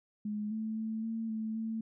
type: tone with pitch steps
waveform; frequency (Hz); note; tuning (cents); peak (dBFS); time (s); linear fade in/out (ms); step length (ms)
sine; 210.1 / 219.4 / 220.8 / 225.2 / 219.7 / 223.1; G#3 / A3 / A3 / A3 / A3 / A3; +20 / -5 / +6 / +40 / -2 / +24; -33; 0.25-1.81; 5; 260
effects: none